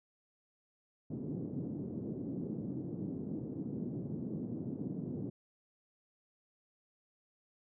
white band-pass noise, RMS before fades -40 dBFS, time 1.1-5.3 s, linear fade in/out 5 ms, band 120 to 320 Hz, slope 24 dB/octave, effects none

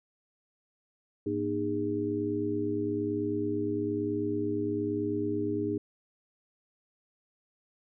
sine tone cluster, 107.2 / 237.8 / 306.7 / 407.8 Hz, A2 / A#3 / D#4 / G#4, -45 / +35 / -25 / -32 cents, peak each -38 / -37 / -31 / -32 dBFS, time 1.26-5.78 s, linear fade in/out 5 ms, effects none

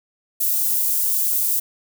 white high-pass noise, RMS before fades -20 dBFS, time 0.4-1.6 s, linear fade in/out 10 ms, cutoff 11000 Hz, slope 12 dB/octave, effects none

